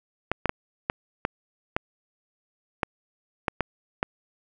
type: clicks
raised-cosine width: 0.5 ms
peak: -8 dBFS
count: 10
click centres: 0.316 / 0.457 / 0.494 / 0.899 / 1.251 / 1.765 / 2.832 / 3.482 / 3.607 / 4.029 s
effects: none

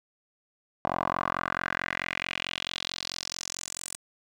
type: tone with band-pass filter sweep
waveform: 10% pulse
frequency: 44.55 Hz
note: F1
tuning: 35 cents sharp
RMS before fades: -33 dBFS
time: 0.85-3.96 s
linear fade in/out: 0 ms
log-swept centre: 840 to 8900 Hz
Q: 3.1
effects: none

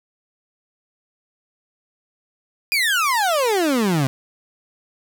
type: exponential sweep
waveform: 30% pulse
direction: down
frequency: 2477 to 127.3 Hz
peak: -14 dBFS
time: 2.72-4.07 s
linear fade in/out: 0 ms
effects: none

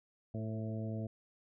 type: harmonic tone with a mistuned harmonic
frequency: 110 Hz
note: A2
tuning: in tune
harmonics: 1 / 2 / 3 / 4 / 5 / 6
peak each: -38 / -41 / -48 / -50 / -50 / -49 dBFS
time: 0.34-1.07 s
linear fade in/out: 5 ms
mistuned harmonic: 4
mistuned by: +27 cents
effects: none

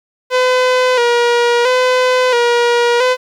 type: tone with vibrato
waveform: sawtooth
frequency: 491.6 Hz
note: B4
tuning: 8 cents flat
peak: -6 dBFS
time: 0.3-3.17 s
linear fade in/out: 50 ms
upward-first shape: square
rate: 0.74 Hz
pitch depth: 52 cents each way
effects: low-pass 5000 Hz 12 dB/octave + 8-bit

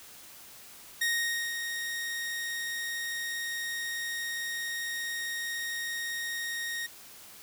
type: tone with ADSR envelope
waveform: sawtooth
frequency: 1864.7 Hz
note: A#6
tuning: in tune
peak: -22 dBFS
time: 1.01-6.87 s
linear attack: 7 ms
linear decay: 500 ms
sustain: -7 dB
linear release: 15 ms
effects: white hiss -50 dBFS RMS until 7.42 s

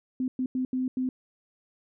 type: tone bursts at uneven times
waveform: sine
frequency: 256.6 Hz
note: C4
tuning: 34 cents flat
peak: -25 dBFS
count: 5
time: 0.2-0.28 / 0.39-0.46 / 0.55-0.65 / 0.73-0.88 / 0.97-1.09 s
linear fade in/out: 2 ms
effects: none

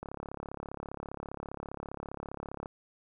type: click train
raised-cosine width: 1 ms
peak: -25 dBFS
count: 93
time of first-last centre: 0.03-2.659 s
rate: 35 Hz
effects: none

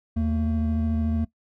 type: tone pair together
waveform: triangle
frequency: 79.8 / 225.7 Hz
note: D#2 / A3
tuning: +44 / +44 cents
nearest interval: octave + tritone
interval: 1800 cents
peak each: -22 dBFS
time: 0.16-1.25 s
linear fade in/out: 10 ms
effects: noise-tail reverb RT60 0.1 s tail -18 dB re dry + tanh soft clip ceiling -12 dBFS

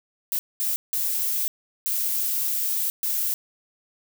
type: noise bursts at uneven times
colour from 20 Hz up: violet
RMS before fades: -25 dBFS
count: 5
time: 0.32-0.39 / 0.6-0.76 / 0.93-1.48 / 1.86-2.9 / 3.03-3.34 s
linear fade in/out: 0 ms
effects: none

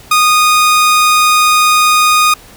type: tone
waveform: sawtooth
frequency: 1235 Hz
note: D#6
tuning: 13 cents flat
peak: -3 dBFS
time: 0.11-2.34 s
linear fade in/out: 5 ms
effects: pink hiss -38 dBFS RMS until 2.56 s

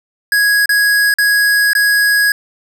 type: tone with dropouts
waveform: square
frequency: 1661.2 Hz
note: G#6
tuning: in tune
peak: -10 dBFS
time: 0.32-2.32 s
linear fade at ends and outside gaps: 2 ms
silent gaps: 0.658-0.692 / 1.14-1.185 / 1.733-1.751 s
effects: none

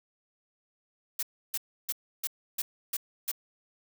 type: noise bursts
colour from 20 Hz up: blue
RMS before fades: -31 dBFS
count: 7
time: 1.19-3.316 s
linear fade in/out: 5 ms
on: 38 ms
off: 310 ms
effects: none

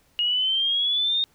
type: exponential sweep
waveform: sine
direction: up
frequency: 2867 to 3700 Hz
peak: -20 dBFS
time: 0.19-1.24 s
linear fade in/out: 0 ms
effects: pink hiss -62 dBFS RMS until 1.34 s

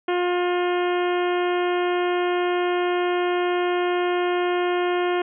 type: harmonic tone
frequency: 355.6 Hz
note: F4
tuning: 31 cents sharp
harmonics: 1 / 2 / 3 / 4 / 5 / 6 / 7 / 8 / 9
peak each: -21 / -27 / -31 / -33 / -35 / -37 / -38 / -39 / -40 dBFS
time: 0.08-5.22 s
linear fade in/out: 5 ms
effects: none

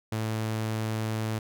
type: tone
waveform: sawtooth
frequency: 110 Hz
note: A2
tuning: in tune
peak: -24 dBFS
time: 0.12-1.39 s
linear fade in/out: 5 ms
effects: none

